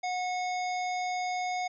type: harmonic tone with a mistuned harmonic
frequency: 729 Hz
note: F#5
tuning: 26 cents flat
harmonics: 1 / 3 / 5 / 7 / 9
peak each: -30 / -37 / -47 / -46 / -46 dBFS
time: 0.03-1.68 s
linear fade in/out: 10 ms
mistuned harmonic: 7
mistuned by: -53 cents
effects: none